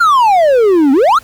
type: exponential two-way sweep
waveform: triangle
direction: down then up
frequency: 1436 to 259 to 1436 Hz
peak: -4 dBFS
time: 0-1.19 s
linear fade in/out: 10 ms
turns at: 0.92 s
effects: pink hiss -41 dBFS RMS until 1.23 s